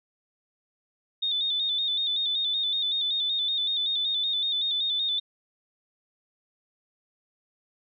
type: tone with vibrato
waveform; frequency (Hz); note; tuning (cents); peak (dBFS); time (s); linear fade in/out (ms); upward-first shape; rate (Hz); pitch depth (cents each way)
sine; 3600; A7; +39; -24; 1.22-5.2; 10; square; 5.3; 47
effects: none